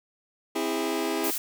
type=chord; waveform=sawtooth; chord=C augmented; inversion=none; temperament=just; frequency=261.6 / 327 / 408.8 Hz; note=C4 / E4 / G#4; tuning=0 / -14 / -27 cents; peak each=-29 / -25 / -26 dBFS; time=0.55-1.31 s; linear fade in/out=10 ms
type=noise; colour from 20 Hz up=blue; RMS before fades=-30 dBFS; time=1.24-1.38 s; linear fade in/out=2 ms
effects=none